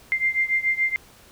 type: beating tone pair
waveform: sine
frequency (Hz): 2093 / 2100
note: C7 / C7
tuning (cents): 0 / +6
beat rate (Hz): 7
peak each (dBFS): -22 / -24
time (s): 0.12-0.96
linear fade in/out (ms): 0
effects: pink hiss -51 dBFS RMS until 1.31 s